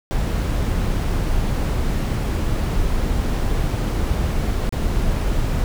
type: noise with dropouts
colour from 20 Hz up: brown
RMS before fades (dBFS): -20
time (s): 0.11-5.64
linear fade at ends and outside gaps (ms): 0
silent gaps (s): 4.692-4.724
effects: none